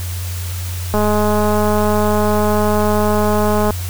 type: click train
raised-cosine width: 1 ms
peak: -4 dBFS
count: 582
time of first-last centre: 0.94-3.707 s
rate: 210 Hz
effects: added 89 Hz sine -21 dBFS peak until 3.89 s + white hiss -31 dBFS RMS until 3.89 s